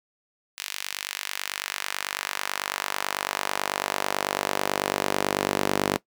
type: tone with high-pass filter sweep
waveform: sawtooth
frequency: 49.08 Hz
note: G1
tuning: 3 cents sharp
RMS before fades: -29 dBFS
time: 0.57-5.98 s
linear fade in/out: 20 ms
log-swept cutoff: 2800 to 310 Hz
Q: 0.92
effects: noise-tail reverb RT60 0.1 s tail -18 dB re dry